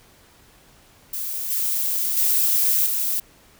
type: noise with level steps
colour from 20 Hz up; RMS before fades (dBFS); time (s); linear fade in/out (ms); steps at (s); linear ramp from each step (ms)
violet; -28 / -23 / -19 / -23; 1.13-3.2; 5; 1.5 / 2.17 / 2.86; 5
effects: pink hiss -53 dBFS RMS until 3.59 s